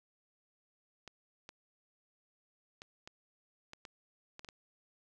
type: clicks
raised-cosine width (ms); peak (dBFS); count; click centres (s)
0.2; -30; 9; 1.077 / 1.491 / 2.819 / 3.075 / 3.734 / 3.852 / 4.394 / 4.447 / 4.488
effects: none